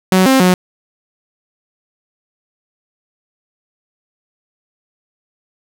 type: tone with pitch steps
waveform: sawtooth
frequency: 186.7 / 265 / 182.3 Hz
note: F#3 / C4 / F#3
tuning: +16 / +22 / -25 cents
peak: -4 dBFS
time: 0.12-0.54 s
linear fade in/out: 2 ms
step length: 140 ms
effects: none